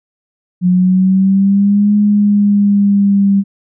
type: exponential two-way sweep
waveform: sine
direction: up then down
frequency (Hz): 179 to 207.7 to 197.2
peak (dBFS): -7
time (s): 0.61-3.44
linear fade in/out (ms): 50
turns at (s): 1.95
effects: none